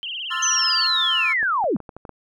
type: tone with vibrato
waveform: sine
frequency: 2970 Hz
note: F#7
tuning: 6 cents sharp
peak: -27 dBFS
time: 0.03-0.87 s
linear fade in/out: 0 ms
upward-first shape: triangle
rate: 18 Hz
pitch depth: 170 cents each way
type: chord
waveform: triangle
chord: F major seventh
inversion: second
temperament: equal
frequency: 1046.5 / 1318.5 / 1396.9 / 1760 Hz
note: C6 / E6 / F6 / A6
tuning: 0 / 0 / 0 / 0 cents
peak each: -28 / -27 / -28 / -27 dBFS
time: 0.3-1.34 s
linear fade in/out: 20 ms
type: linear sweep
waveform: sine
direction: down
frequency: 6272 to 155.56 Hz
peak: -18 dBFS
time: 0.42-1.77 s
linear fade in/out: 10 ms
type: clicks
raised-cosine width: 1 ms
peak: -23 dBFS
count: 8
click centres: 1.429 / 1.641 / 1.764 / 1.803 / 1.892 / 1.966 / 2.052 / 2.093 s
effects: none